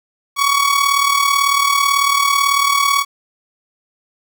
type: tone with amplitude modulation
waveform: sawtooth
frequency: 1123 Hz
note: C#6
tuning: 22 cents sharp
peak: -6 dBFS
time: 0.36-3.05 s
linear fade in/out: 50 ms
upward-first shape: sine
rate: 38.1 Hz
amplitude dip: 60%
effects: 8-bit